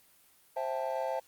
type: chord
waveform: triangle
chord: A minor seventh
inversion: first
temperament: just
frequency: 528 / 660 / 792 / 880 Hz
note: C5 / E5 / G5 / A5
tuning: +16 / +2 / +18 / 0 cents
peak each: -33 / -34 / -38 / -35 dBFS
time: 0.56-1.2 s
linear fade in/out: 10 ms
effects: white hiss -63 dBFS RMS until 1.27 s + Opus 32 kbps